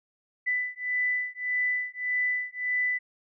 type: beating tone pair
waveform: sine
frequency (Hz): 1991 / 1992.7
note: B6 / B6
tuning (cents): +14 / +15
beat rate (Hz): 1.7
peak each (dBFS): -29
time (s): 0.46-2.99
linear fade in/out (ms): 20
effects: none